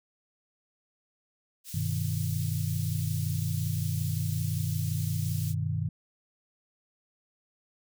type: high-pass noise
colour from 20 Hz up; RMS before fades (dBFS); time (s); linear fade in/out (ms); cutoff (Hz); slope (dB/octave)
white; -42; 1.64-5.55; 50; 3800; 12
type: chord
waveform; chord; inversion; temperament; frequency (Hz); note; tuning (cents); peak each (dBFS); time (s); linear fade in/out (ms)
sine; G augmented; none; equal; 98 / 123.47 / 155.56; G2 / B2 / D#3; 0 / 0 / 0; -31 / -33 / -31; 1.74-5.89; 5
effects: none